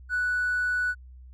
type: tone with hard clipping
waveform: sine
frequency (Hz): 1480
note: F#6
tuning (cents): 0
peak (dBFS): -24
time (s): 0.09-0.95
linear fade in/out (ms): 50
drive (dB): 1
effects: added 63 Hz sine -44 dBFS peak until 1.33 s